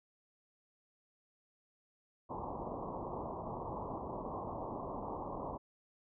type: low-pass noise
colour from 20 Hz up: white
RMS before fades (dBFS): -42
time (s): 2.29-5.58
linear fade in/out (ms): 20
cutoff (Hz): 1100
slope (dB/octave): 96
effects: none